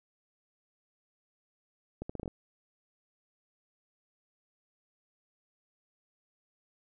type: accelerating click train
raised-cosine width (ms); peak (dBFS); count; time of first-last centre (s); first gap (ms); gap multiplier
2; -24; 7; 2.02-2.278; 75; 0.77
effects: none